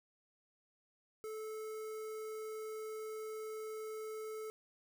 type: tone with notch filter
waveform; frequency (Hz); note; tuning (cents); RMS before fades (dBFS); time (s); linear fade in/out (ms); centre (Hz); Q
square; 435.2; A4; -19; -44; 1.24-4.5; 0; 3400; 0.76
effects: none